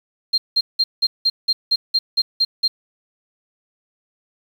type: tone bursts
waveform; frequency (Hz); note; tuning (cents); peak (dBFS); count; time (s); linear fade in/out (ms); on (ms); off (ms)
sine; 4188; C8; +1; -13; 11; 0.33-2.68; 10; 50; 180
effects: 7-bit